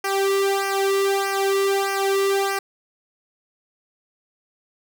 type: tone with flanger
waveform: sawtooth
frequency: 392.6 Hz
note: G4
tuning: 3 cents sharp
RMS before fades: -21 dBFS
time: 0.04-2.59 s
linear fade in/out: 5 ms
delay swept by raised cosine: 0.26 to 1.36 ms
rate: 1.6 Hz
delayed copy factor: -1
effects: none